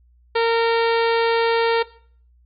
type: harmonic tone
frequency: 460 Hz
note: A#4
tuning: 23 cents flat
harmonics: 1 / 2 / 3 / 4 / 5 / 6 / 7 / 8 / 9 / 10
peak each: -17 / -23 / -27 / -29 / -31 / -33 / -34 / -35 / -36 / -37 dBFS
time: 0.35-1.83 s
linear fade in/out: 10 ms
effects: noise-tail reverb RT60 0.5 s tail -18 dB re dry + added 60 Hz sine -52 dBFS peak until 2.45 s